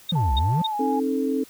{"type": "tone bursts", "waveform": "sine", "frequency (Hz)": 3700, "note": "A#7", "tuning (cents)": -14, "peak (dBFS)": -22, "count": 3, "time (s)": [0.09, 0.668], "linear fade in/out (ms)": 5, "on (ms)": 26, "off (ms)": 250}
{"type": "exponential two-way sweep", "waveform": "triangle", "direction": "down then up", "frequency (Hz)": [185, 59.4, 185], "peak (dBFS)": -17, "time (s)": [0.12, 0.62], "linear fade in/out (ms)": 5, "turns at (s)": 0.34}
{"type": "tone with pitch glide", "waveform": "sine", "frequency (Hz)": [880, 830.6], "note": ["A5", "G#5"], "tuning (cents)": [0, 0], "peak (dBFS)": -24, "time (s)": [0.15, 1], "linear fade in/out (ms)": 10, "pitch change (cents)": -100, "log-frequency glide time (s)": [0.69, 0.75]}
{"type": "chord", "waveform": "sine", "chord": "A diminished", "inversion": "first", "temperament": "equal with one note detuned", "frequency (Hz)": [267.7, 311.1, 440], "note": ["C4", "Eb4", "A4"], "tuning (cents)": [40, 0, 0], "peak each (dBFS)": [-23, -29, -26], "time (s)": [0.79, 1.44], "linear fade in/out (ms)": 10}
{"effects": ["tanh soft clip ceiling -7 dBFS", "white hiss -50 dBFS RMS until 1.49 s"]}